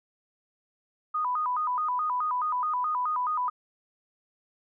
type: tone with vibrato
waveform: sine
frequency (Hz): 1108.7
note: C#6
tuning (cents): 0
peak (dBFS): -25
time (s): 1.14-3.5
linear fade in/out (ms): 10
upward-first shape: square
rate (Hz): 4.7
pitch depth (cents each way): 190
effects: none